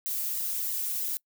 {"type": "noise with flanger", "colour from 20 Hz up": "violet", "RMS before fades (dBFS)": -31, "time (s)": [0.06, 1.17], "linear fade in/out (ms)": 0, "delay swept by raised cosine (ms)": [0.98, 3.38], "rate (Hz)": 3.1, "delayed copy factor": 0.75, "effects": ["noise-tail reverb RT60 0.1 s tail -25 dB re dry"]}